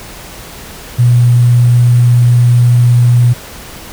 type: tone with sample-and-hold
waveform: sine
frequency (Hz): 121.3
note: B2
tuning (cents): -31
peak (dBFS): -4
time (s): 0.98-3.34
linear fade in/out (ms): 20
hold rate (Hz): 8820
effects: pink hiss -30 dBFS RMS until 3.92 s